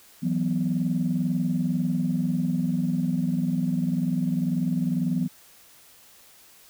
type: chord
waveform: sine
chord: E suspended second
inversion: none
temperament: equal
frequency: 164.81 / 185 / 246.9 Hz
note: E3 / F#3 / B3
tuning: 0 / 0 / 0 cents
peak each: -26 dBFS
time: 0.22-5.28 s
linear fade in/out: 20 ms
effects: tanh soft clip ceiling -14 dBFS + white hiss -53 dBFS RMS until 6.69 s